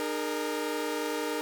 sawtooth chord, D# suspended fourth, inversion none, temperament equal with one note detuned, 303.1 / 415.3 / 466.2 Hz, D#4 / G#4 / A#4, -45 / 0 / 0 cents, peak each -30 / -33 / -29 dBFS, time 0-1.41 s, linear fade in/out 0 ms, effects none

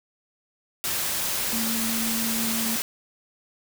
sine tone in noise, 226.5 Hz, A#3, 50 cents flat, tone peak -28 dBFS, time 1.53-2.76 s, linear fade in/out 0 ms, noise white, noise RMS -27 dBFS, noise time 0.84-2.82 s, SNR -4 dB, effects none

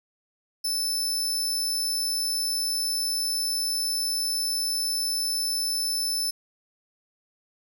sawtooth tone, 5274 Hz, E8, in tune, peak -22 dBFS, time 0.64-6.31 s, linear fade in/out 10 ms, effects none

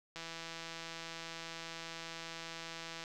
click train, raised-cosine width 0.2 ms, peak -27 dBFS, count 476, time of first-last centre 0.16-3.039 s, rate 165 Hz, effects none

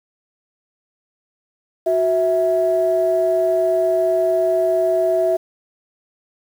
sine tone pair together, 369.2 / 655 Hz, F#4 / E5, -4 / -11 cents, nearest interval minor seventh, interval 993 cents, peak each -19 / -15 dBFS, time 1.86-5.37 s, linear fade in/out 10 ms, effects tanh soft clip ceiling -7 dBFS + 7-bit

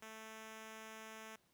5% pulse tone, 220 Hz, A3, in tune, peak -39 dBFS, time 0.02-1.36 s, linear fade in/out 5 ms, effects pink hiss -75 dBFS RMS until 1.53 s + high-pass 80 Hz 12 dB/octave

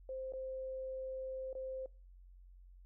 sine tone with dropouts, 523.3 Hz, C5, in tune, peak -40 dBFS, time 0.09-1.86 s, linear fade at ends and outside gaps 2 ms, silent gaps 0.323-0.335 / 1.53-1.551 s, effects noise-tail reverb RT60 0.3 s tail -22 dB re dry + added 45 Hz sine -55 dBFS peak until 2.85 s

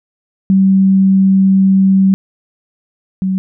sine tone pair in turn, 192.2 / 189.12 Hz, G3 / F#3, -34 / +38 cents, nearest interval unison, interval 28 cents, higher first, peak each -6 / -12 dBFS, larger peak first, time 0.5-2.14 / 3.22-3.38 s, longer first, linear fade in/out 0 ms, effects none

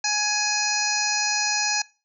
harmonic tone, 837 Hz, G#5, 13 cents sharp, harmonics 1 / 2 / 3 / 5 / 6 / 7 / 8, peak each -29 / -29 / -29 / -29 / -29 / -29 / -29 dBFS, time 0.04-1.82 s, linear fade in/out 5 ms, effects noise-tail reverb RT60 0.3 s tail -21 dB re dry

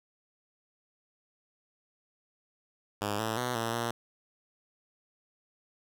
5% pulse tone with pitch steps, 103.1 / 110.9 / 123.8 / 114.6 / 117.6 Hz, G#2 / A2 / B2 / A#2 / A#2, -12 / +14 / +5 / -29 / +16 cents, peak -19 dBFS, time 3.01-3.91 s, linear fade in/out 5 ms, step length 180 ms, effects none

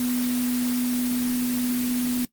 sine tone in noise, 246.9 Hz, B3, in tune, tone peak -22 dBFS, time 0-2.25 s, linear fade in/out 2 ms, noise white, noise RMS -32 dBFS, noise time 0-2.25 s, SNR +7 dB, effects noise-tail reverb RT60 0.1 s tail -18 dB re dry + Opus 24 kbps

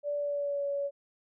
sine tone with pitch glide, 581 to 564.8 Hz, D5 to C#5, -19 to +32 cents, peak -29 dBFS, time 0.03-0.91 s, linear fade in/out 50 ms, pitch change -49 cents, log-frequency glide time 0.15-0.66 s, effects none

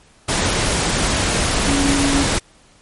sine tone in noise, 279.1 Hz, C#4, 12 cents sharp, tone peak -17 dBFS, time 1.67-2.24 s, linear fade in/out 10 ms, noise pink, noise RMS -18 dBFS, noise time 0.28-2.39 s, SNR -2 dB, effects pink hiss -51 dBFS RMS until 2.81 s + MP3 48 kbps

